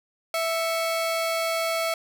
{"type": "tone pair together", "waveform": "30% pulse", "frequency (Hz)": [659.3, 2218], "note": ["E5", "C#7"], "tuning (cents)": [0, 0], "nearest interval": "octave + major sixth", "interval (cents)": 2100, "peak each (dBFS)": [-22, -28], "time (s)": [0.34, 1.94], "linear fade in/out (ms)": 2, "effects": []}